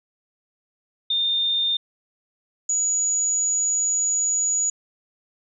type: tone pair in turn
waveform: sine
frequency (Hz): 3624 / 6841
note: A#7 / A8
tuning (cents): -50 / -50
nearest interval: major seventh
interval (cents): 1100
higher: second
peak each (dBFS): -19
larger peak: neither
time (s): 1.1-1.77 / 2.69-4.7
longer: second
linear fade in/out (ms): 5
effects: none